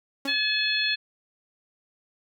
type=tone with exponential decay; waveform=sawtooth; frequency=275.8 Hz; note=C#4; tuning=9 cents flat; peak=-23 dBFS; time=0.25-0.42 s; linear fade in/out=5 ms; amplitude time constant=35 ms
type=harmonic tone; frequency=856 Hz; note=A5; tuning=48 cents flat; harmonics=2 / 3 / 4 / 5; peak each=-28 / -28 / -28 / -28 dBFS; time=0.27-0.96 s; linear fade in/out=20 ms
effects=none